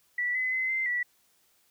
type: tone with pitch steps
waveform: sine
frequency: 1958 / 2026 / 2045 / 2077 / 1952 Hz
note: B6 / B6 / C7 / C7 / B6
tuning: -15 / +44 / -40 / -13 / -21 cents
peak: -26 dBFS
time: 0.18-1.03 s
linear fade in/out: 5 ms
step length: 170 ms
effects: white hiss -67 dBFS RMS until 1.7 s